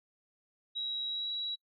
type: tone with pitch glide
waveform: sine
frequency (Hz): 3859 to 3893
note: B7 to B7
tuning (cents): -41 to -26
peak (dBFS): -33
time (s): 0.75-1.56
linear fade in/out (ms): 20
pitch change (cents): +15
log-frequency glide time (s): 1.08-1.31
effects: noise-tail reverb RT60 0.1 s tail -26 dB re dry